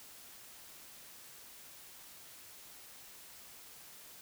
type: silence
effects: white hiss -54 dBFS RMS until 4.21 s